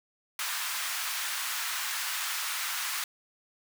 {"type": "high-pass noise", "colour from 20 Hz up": "pink", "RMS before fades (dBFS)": -33, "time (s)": [0.39, 3.04], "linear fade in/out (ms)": 2, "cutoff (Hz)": 1100, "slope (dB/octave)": 24, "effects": []}